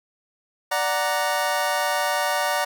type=chord; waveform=25% pulse; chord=D augmented; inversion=none; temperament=equal; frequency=587.3 / 740 / 932.3 Hz; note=D5 / F#5 / A#5; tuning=0 / 0 / 0 cents; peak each=-22 dBFS; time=0.71-2.65 s; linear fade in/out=10 ms; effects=none